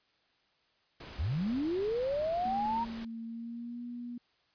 pink noise, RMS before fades -47 dBFS, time 1-3.05 s, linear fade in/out 5 ms
sine linear sweep, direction up, 58.27 to 947 Hz, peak -29 dBFS, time 1.18-2.85 s, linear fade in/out 20 ms
sine tone with pitch glide, 228.1 to 241.1 Hz, A#3 to B3, -37 to -41 cents, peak -38 dBFS, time 2.45-4.18 s, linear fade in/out 5 ms, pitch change +96 cents, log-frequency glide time 3.25-3.83 s
effects white hiss -71 dBFS RMS until 4.54 s + resampled to 11025 Hz

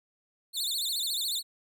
sawtooth tone with vibrato, 3951 Hz, B7, in tune, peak -26 dBFS, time 0.53-1.43 s, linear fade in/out 50 ms, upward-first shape sine, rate 14 Hz, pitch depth 210 cents each way, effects none

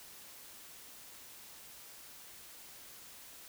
silence, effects white hiss -53 dBFS RMS until 3.48 s

